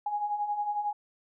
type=beating tone pair; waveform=sine; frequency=820 / 831 Hz; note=G#5 / G#5; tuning=-22 / +1 cents; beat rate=11 Hz; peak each=-36 / -29 dBFS; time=0.06-0.93 s; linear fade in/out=5 ms; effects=none